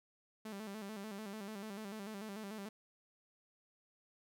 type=tone with vibrato; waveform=sawtooth; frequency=207.5 Hz; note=G#3; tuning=1 cent flat; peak=-40 dBFS; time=0.45-2.69 s; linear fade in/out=5 ms; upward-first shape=square; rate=6.8 Hz; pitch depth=86 cents each way; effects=none